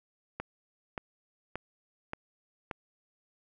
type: click train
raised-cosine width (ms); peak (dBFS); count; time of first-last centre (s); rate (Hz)
0.5; -20; 5; 0.4-2.712; 1.73
effects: none

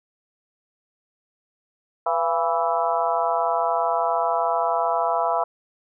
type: harmonic tone with a mistuned harmonic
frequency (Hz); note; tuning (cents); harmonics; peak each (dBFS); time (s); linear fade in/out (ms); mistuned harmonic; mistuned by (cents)
164.81; E3; 0; 3 / 4 / 5 / 6 / 7 / 8; -30 / -23 / -27 / -25 / -31 / -29; 2.06-5.44; 5; 4; +52
effects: none

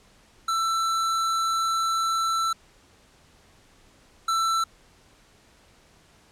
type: tone pair in turn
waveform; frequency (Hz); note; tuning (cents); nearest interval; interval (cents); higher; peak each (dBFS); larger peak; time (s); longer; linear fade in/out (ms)
square; 1333 / 1333; E6 / E6; +19 / +19; unison; 0; neither; -23 / -22; second; 0.48-2.53 / 4.28-4.64; first; 5
effects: pink hiss -57 dBFS RMS until 6.31 s + low-pass 9000 Hz 12 dB/octave

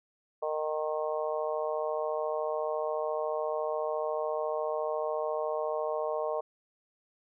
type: harmonic tone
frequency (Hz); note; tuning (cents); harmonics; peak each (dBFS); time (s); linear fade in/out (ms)
154.1; D#3; -16; 3 / 4 / 5 / 6 / 7; -34 / -32 / -39 / -41 / -39; 0.42-6.41; 10
effects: none

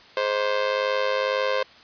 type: tone with amplitude modulation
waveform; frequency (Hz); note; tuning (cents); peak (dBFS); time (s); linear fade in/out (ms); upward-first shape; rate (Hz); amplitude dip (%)
sawtooth; 523.3; C5; 0; -14; 0.17-1.63; 2; sine; 102; 80
effects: white hiss -49 dBFS RMS until 1.83 s + resampled to 11025 Hz

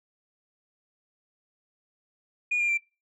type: tone with pitch steps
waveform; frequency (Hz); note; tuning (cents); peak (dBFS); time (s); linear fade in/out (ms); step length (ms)
sine; 2445 / 2400 / 2356; D#7 / D7 / D7; -31 / +37 / +5; -21; 2.51-2.777; 10; 89
effects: noise-tail reverb RT60 0.3 s tail -25 dB re dry + tanh soft clip ceiling -20 dBFS

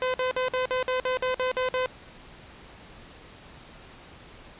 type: tone bursts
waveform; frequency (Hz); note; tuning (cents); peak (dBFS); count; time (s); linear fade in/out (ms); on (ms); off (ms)
sawtooth; 510; C5; -44; -20; 11; 0.02-1.86; 0; 120; 52
effects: pink hiss -48 dBFS RMS until 4.59 s + resampled to 8000 Hz

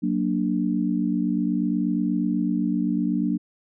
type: chord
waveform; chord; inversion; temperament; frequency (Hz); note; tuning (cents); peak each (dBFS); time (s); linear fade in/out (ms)
sine; Gb augmented; none; equal; 185 / 233.1 / 293.7; Gb3 / Bb3 / D4; 0 / 0 / 0; -25; 0.02-3.38; 20
effects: none

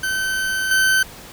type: tone with level steps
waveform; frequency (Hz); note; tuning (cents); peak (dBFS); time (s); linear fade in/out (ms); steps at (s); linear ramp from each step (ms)
40% pulse; 1536; G6; -36; -19 / -13; 0.03-1.03; 5; 0.71; 2
effects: pink hiss -39 dBFS RMS until 1.32 s

